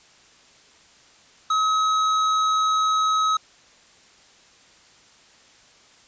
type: tone with tanh clipping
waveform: sine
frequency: 1278 Hz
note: D#6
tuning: 46 cents sharp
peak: -20 dBFS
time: 1.5-3.37 s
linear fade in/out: 5 ms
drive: 14 dB
effects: white hiss -53 dBFS RMS until 6.07 s + resampled to 16000 Hz